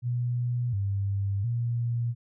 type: tone with pitch steps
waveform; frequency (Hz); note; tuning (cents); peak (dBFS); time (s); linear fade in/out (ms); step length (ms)
sine; 121.8 / 99.1 / 118.5; B2 / G2 / A#2; -24 / +19 / +29; -25; 0.02-2.15; 50; 710
effects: none